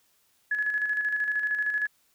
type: tone with tremolo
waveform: sine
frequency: 1697 Hz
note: G#6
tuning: 37 cents sharp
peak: -23 dBFS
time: 0.51-1.87 s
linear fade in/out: 5 ms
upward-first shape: square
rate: 13 Hz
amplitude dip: 45%
effects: white hiss -67 dBFS RMS until 2.14 s